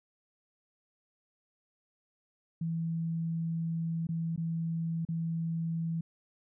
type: tone with dropouts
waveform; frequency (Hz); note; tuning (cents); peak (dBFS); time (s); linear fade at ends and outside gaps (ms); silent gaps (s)
sine; 164.81; E3; 0; -30; 2.61-6.01; 5; 4.07-4.089 / 4.362-4.376 / 5.051-5.087
effects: none